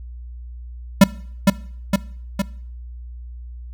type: tone with echo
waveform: square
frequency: 196 Hz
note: G3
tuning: in tune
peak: -5 dBFS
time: 1.01-1.04 s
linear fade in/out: 5 ms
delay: 460 ms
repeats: 3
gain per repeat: -4 dB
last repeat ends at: 2.42 s
effects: noise-tail reverb RT60 0.6 s tail -21 dB re dry + added 60 Hz sine -32 dBFS peak until 3.73 s